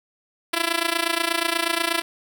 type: tone with amplitude modulation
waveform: 5% pulse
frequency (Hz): 335.6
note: E4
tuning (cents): +31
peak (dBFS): -6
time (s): 0.53-2.02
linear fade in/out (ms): 10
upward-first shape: sine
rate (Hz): 28.3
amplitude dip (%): 85
effects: none